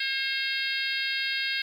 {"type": "harmonic tone", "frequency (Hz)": 537, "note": "C5", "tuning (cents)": 45, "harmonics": [3, 4, 5, 6, 7, 8, 9], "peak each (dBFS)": [-32, -33, -34, -35, -35, -36, -37], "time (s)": [0, 1.62], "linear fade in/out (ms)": 5, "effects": ["9-bit"]}